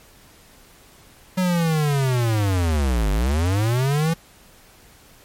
square linear two-way sweep, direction down then up, 187.3 to 47.55 to 168.1 Hz, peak -18 dBFS, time 1.37-4.14 s, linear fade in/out 10 ms, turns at 3.11 s, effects pink hiss -50 dBFS RMS until 5.24 s + MP3 64 kbps

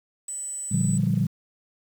sine tone, 7960 Hz, B8, 13 cents sharp, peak -30 dBFS, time 0.28-0.98 s, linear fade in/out 5 ms
sine chord, G minor seventh, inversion first, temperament equal, 116.54 / 146.83 / 174.61 / 196 Hz, Bb2 / D3 / F3 / G3, 0 / 0 / 0 / 0 cents, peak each -25 dBFS, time 0.71-1.27 s, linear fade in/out 10 ms
effects tanh soft clip ceiling -11 dBFS + 8-bit

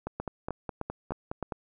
two click trains, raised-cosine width 1 ms, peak -19 / -18 dBFS, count 8 / 5, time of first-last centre 0.07-1.522 / 0.2-1.427 s, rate 4.82 / 3.26 Hz, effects none

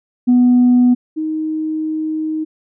sine tone pair in turn, 246.9 / 312.9 Hz, B3 / D#4, 0 / +10 cents, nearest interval major third, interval 410 cents, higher second, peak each -6 / -17 dBFS, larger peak first, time 0.27-0.95 / 1.16-2.45 s, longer second, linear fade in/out 20 ms, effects tanh soft clip ceiling -5 dBFS

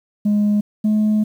sine tone pair in turn, 207.7 / 213.4 Hz, G#3 / G#3, 0 / +47 cents, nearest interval unison, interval 47 cents, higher second, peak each -11 dBFS, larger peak neither, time 0.25-0.61 / 0.84-1.24 s, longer second, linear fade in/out 10 ms, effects tanh soft clip ceiling -12 dBFS + 8-bit

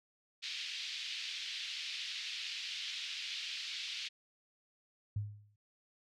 pink band-pass noise, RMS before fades -42 dBFS, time 0.42-4.09 s, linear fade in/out 20 ms, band 2600 to 4600 Hz, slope 24 dB/octave
sine tone with exponential decay, 103.83 Hz, G#2, in tune, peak -31 dBFS, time 5.16-5.56 s, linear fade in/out 5 ms, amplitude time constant 85 ms
effects none

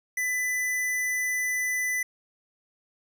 square tone, 1998 Hz, B6, 20 cents sharp, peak -26 dBFS, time 0.17-2.03 s, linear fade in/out 5 ms, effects none

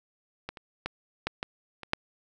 clicks, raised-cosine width 0.3 ms, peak -19 / -27 / -15 / -12 / -15 / -24 / -8 dBFS, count 7, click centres 0.49 / 0.572 / 0.86 / 1.27 / 1.429 / 1.833 / 1.934 s, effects none

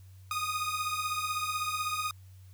sawtooth beating tone pair, 1232 / 1248 Hz, D#6 / D#6, -17 / +5 cents, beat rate 16 Hz, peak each -30 dBFS, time 0.31-2.11 s, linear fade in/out 2 ms, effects added 94 Hz sine -49 dBFS peak until 2.53 s + white hiss -66 dBFS RMS until 2.53 s

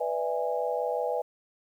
sine chord, E dominant seventh, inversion second, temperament just, 494.4 / 593.3 / 659.3 / 824.1 Hz, B4 / D5 / E5 / G#5, +2 / +18 / 0 / -14 cents, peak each -30 / -33 / -33 / -33 dBFS, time 0-1.22 s, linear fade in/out 10 ms, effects 10-bit

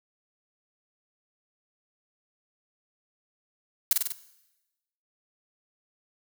blue noise with echo, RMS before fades -20 dBFS, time 3.91-3.93 s, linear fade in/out 2 ms, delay 48 ms, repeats 4, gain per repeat -3 dB, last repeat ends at 4.122 s, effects noise-tail reverb RT60 1.0 s tail -17 dB re dry

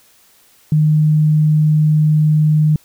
sine tone, 153.3 Hz, D#3, 25 cents flat, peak -9 dBFS, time 0.72-2.76 s, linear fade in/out 2 ms, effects white hiss -51 dBFS RMS until 2.84 s

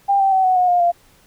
sine tone with pitch steps, 796 / 777.8 / 760.1 / 742.7 / 725.7 / 709.2 / 693 Hz, G5 / G5 / F#5 / F#5 / F#5 / F5 / F5, +26 / -14 / +46 / +6 / -34 / +26 / -14 cents, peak -12 dBFS, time 0.08-0.92 s, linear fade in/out 20 ms, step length 120 ms, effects pink hiss -53 dBFS RMS until 1.26 s

